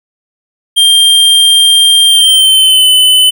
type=tone with pitch glide; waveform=square; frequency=3188 to 3021 Hz; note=G7 to F#7; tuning=+28 to +35 cents; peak=-4 dBFS; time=0.76-3.31 s; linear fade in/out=20 ms; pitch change=-93 cents; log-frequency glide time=2.05-2.88 s; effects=none